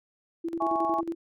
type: tone with tremolo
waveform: sine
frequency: 333.4 Hz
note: E4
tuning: 20 cents sharp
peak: -27 dBFS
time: 0.44-1.15 s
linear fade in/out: 10 ms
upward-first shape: square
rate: 11 Hz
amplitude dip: 70%
type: chord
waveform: sine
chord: C# minor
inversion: first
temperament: equal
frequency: 659.3 / 830.6 / 1108.7 Hz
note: E5 / G#5 / C#6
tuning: 0 / 0 / 0 cents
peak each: -31 / -28 / -29 dBFS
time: 0.6-1.01 s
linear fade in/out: 10 ms
effects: none